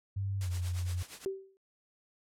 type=tone with pitch glide; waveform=sine; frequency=98.2 to 89.02 Hz; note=G2 to F2; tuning=+4 to +34 cents; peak=-31 dBFS; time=0.16-1.03 s; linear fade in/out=10 ms; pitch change=-170 cents; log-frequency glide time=0.39-0.49 s
type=noise with tremolo; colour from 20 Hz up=white; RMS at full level=-43 dBFS; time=0.41-1.25 s; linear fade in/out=0 ms; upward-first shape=triangle; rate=8.6 Hz; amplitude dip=85%
type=tone with exponential decay; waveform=sine; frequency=386.1 Hz; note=G4; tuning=26 cents flat; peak=-28 dBFS; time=1.26-1.57 s; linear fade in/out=0 ms; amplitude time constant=66 ms
effects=low-pass 10000 Hz 12 dB/octave

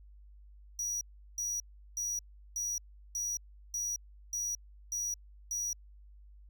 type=tone bursts; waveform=square; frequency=5800 Hz; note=F#8; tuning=35 cents flat; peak=-33 dBFS; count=9; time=0.79-5.73 s; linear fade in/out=2 ms; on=220 ms; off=370 ms; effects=added 50 Hz sine -52 dBFS peak until 6.49 s

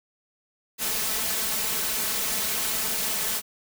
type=noise with comb filter; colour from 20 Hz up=white; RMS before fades=-27 dBFS; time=0.78-3.42 s; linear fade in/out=50 ms; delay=4.6 ms; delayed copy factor=+0.65; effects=none

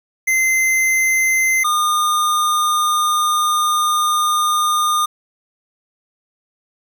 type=tone pair in turn; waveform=square; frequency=2070 / 1216.6 Hz; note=C7 / D#6; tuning=-19 / -39 cents; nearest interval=major sixth; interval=920 cents; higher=first; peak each=-14 / -15 dBFS; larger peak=first; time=0.27-1.64 / 1.64-5.06 s; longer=second; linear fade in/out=10 ms; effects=none

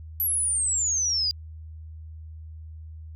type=exponential sweep; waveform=sine; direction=down; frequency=11940 to 4777 Hz; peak=-22 dBFS; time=0.2-1.31 s; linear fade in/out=0 ms; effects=added 79 Hz sine -38 dBFS peak until 3.15 s

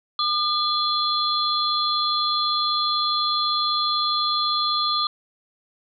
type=tone cluster; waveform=sine; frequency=1207 / 3416 / 4128 Hz; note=D6 / G#7 / C8; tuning=+47 / +48 / -24 cents; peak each=-23 / -26 / -24 dBFS; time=0.19-5.07 s; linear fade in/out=2 ms; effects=none

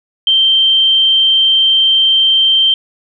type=tone; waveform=sine; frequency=3136 Hz; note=G7; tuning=in tune; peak=-7 dBFS; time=0.27-2.74 s; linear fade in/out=2 ms; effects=none

